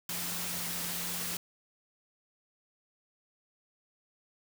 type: tone in noise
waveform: sine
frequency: 174.61 Hz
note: F3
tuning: in tune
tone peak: -45 dBFS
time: 0.09-1.37 s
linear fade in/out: 2 ms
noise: white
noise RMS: -36 dBFS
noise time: 0.09-1.37 s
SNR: -12 dB
effects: none